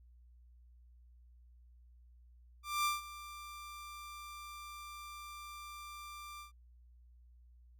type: tone with ADSR envelope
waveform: sawtooth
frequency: 1184 Hz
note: D6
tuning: 14 cents sharp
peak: -26 dBFS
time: 2.63-6.52 s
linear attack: 220 ms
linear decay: 160 ms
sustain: -17 dB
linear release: 120 ms
effects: added 60 Hz sine -58 dBFS peak until 7.79 s + Opus 48 kbps